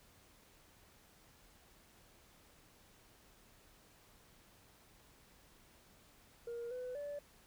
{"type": "tone with pitch steps", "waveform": "sine", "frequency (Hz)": [471.4, 501, 579], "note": ["A#4", "B4", "D5"], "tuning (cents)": [19, 25, -25], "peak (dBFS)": -39, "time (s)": [6.47, 7.19], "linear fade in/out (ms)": 5, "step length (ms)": 240, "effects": ["tanh soft clip ceiling -39 dBFS", "pink hiss -65 dBFS RMS until 7.46 s"]}